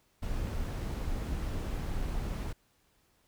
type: noise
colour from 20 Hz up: brown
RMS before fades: -34 dBFS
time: 0.22-2.53 s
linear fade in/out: 10 ms
effects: pink hiss -70 dBFS RMS until 3.27 s